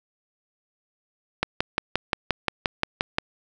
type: click train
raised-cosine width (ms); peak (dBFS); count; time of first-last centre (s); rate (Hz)
0.3; -5; 11; 1.43-3.184; 5.7
effects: none